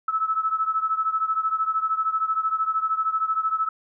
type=beating tone pair; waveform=sine; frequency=1300 / 1313 Hz; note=E6 / E6; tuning=-24 / -7 cents; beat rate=13 Hz; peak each=-23 / -26 dBFS; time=0.08-3.69 s; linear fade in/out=5 ms; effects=none